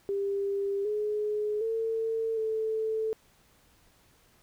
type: tone with pitch steps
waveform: sine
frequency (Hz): 397.9 / 421.2 / 449.6 / 440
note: G4 / G#4 / A4 / A4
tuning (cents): +26 / +24 / +37 / 0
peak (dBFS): -27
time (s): 0.09-3.13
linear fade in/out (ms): 0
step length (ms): 760
effects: pink hiss -63 dBFS RMS until 4.42 s